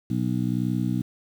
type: harmonic tone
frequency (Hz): 61.6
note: B1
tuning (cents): -4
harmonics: 2 / 3 / 4 / 5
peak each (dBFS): -27 / -27 / -28 / -31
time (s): 0.1-1.02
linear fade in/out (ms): 5
effects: 8-bit